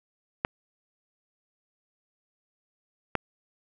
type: clicks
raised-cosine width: 0.5 ms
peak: -9 dBFS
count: 2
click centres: 0.449 / 3.153 s
effects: none